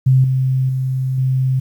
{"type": "tone with level steps", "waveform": "sine", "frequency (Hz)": 130.81, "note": "C3", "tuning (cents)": 0, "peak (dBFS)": [-8, -13, -16, -13], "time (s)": [0.06, 1.6], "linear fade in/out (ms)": 10, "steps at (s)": [0.24, 0.69, 1.18], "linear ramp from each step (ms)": 2, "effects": ["8-bit"]}